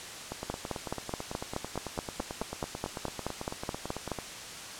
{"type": "two click trains", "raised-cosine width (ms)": 1, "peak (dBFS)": [-17, -21], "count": [18, 36], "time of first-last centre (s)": [[0.5, 4.117], [0.32, 4.187]], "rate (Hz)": [4.7, 9.05], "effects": ["white hiss -42 dBFS RMS until 4.79 s", "low-pass 8000 Hz 12 dB/octave"]}